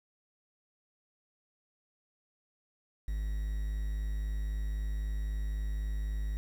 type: tone with quantisation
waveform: triangle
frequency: 51.91 Hz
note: G#1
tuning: in tune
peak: -29 dBFS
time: 3.08-6.37 s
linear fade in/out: 0 ms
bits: 9
effects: none